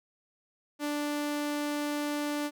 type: tone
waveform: sawtooth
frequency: 293.7 Hz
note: D4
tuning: in tune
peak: -26 dBFS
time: 0.79-2.51 s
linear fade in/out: 50 ms
effects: none